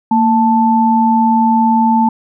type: tone pair together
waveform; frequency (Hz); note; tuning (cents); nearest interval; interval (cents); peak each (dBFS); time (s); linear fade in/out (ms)
sine; 229.4 / 880; A#3 / A5; -28 / 0; octave + major seventh; 2328; -11; 0.11-2.09; 5
effects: none